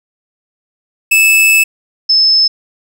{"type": "tone pair in turn", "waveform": ["45% pulse", "sine"], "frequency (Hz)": [2617, 5234], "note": ["E7", "E8"], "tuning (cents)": [-13, -13], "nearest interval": "octave", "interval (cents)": 1200, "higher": "second", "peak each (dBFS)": -6, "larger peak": "neither", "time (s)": [[1.11, 1.64], [2.09, 2.48]], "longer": "first", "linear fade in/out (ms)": 10, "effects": []}